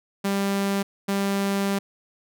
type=tone bursts at uneven times; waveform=sawtooth; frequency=197.9 Hz; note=G3; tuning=17 cents sharp; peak=-18 dBFS; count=2; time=0.24-0.83 / 1.08-1.79 s; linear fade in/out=10 ms; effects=none